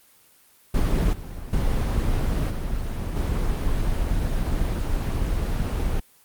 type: noise with level steps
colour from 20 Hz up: brown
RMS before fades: -20 / -34 / -22 / -27 / -23 dBFS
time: 0.74-6 s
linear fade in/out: 5 ms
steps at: 1.13 / 1.53 / 2.5 / 3.16 s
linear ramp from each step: 2 ms
effects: white hiss -56 dBFS RMS until 6.24 s + Opus 24 kbps